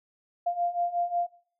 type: beating tone pair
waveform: sine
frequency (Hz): 694 / 699.5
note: F5 / F5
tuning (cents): -11 / +3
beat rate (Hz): 5.5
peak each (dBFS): -30 / -27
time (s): 0.46-1.27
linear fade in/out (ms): 10
effects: noise-tail reverb RT60 0.5 s tail -19 dB re dry